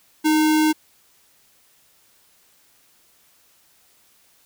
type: tone with sample-and-hold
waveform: sine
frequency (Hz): 311.1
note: D#4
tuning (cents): 0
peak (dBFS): -14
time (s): 0.24-0.73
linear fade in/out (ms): 20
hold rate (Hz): 1225
effects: white hiss -58 dBFS RMS until 4.45 s